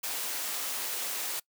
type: high-pass noise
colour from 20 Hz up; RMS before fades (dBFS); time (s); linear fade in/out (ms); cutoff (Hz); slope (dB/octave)
white; -34; 0.03-1.4; 10; 350; 12
effects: noise-tail reverb RT60 0.1 s tail -23 dB re dry